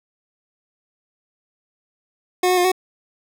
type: tone with pitch steps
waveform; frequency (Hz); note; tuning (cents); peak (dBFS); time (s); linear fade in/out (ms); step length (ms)
25% pulse; 363.1 / 365.8 / 356.2 / 371.4; F#4 / F#4 / F4 / F#4; -33 / -20 / +34 / +7; -11; 2.43-2.718; 5; 72
effects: none